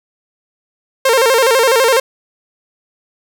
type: tone with vibrato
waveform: sawtooth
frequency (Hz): 493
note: B4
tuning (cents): -3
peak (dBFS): -5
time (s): 1.05-2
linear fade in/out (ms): 5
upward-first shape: square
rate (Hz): 12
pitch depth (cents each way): 130
effects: none